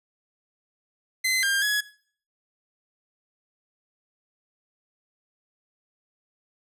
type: tone with pitch steps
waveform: sawtooth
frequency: 2051 / 1600 / 1683 Hz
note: C7 / G6 / G#6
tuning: -35 / +35 / +23 cents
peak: -18 dBFS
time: 1.24-1.81 s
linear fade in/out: 10 ms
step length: 190 ms
effects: noise-tail reverb RT60 0.5 s tail -19 dB re dry + resampled to 32000 Hz